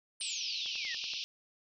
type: exponential sweep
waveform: sine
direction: down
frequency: 9100 to 1771 Hz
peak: -39 dBFS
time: 0.2-0.95 s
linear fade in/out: 5 ms
type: band-pass noise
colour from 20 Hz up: pink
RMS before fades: -39 dBFS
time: 0.21-1.24 s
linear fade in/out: 0 ms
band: 2500 to 5700 Hz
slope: 96 dB/octave
type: click train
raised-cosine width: 0.3 ms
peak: -35 dBFS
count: 6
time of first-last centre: 0.66-1.136 s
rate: 10.5 Hz
effects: none